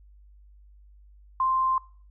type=tone; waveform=sine; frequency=1046.5 Hz; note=C6; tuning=in tune; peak=-21 dBFS; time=1.4-1.78 s; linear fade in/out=2 ms; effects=noise-tail reverb RT60 0.5 s tail -23 dB re dry + added 50 Hz sine -50 dBFS peak until 2.1 s